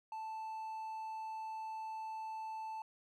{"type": "tone", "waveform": "triangle", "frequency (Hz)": 880, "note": "A5", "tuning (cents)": 0, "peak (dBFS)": -39, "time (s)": [0.12, 2.82], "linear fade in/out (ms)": 2, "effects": []}